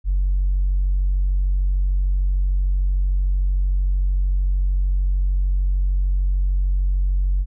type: tone with tanh clipping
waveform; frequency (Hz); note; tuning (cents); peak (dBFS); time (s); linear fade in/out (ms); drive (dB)
triangle; 46.64; F#1; +15; -16; 0.04-7.46; 50; 5
effects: none